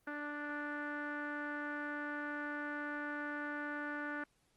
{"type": "tone with low-pass filter", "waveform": "sawtooth", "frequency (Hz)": 293.7, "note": "D4", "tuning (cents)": 0, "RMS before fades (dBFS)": -41, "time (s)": [0.07, 4.24], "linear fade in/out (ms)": 5, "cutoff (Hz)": 1600, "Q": 9.5, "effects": ["pink hiss -75 dBFS RMS until 4.56 s", "Opus 24 kbps"]}